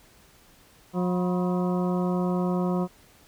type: harmonic tone with a mistuned harmonic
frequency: 180 Hz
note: F#3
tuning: 47 cents flat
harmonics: 1 / 2 / 3 / 4 / 5 / 6 / 7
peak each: -24 / -30 / -34 / -36 / -38 / -40 / -41 dBFS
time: 0.93-2.88 s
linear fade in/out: 50 ms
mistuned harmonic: 5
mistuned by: +130 cents
effects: pink hiss -56 dBFS RMS until 3.27 s